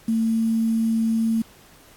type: tone with quantisation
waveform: sine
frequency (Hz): 225.3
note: A3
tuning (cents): +41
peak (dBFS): -18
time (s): 0.08-1.42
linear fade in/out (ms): 5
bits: 7
effects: pink hiss -51 dBFS RMS until 1.96 s + AAC 64 kbps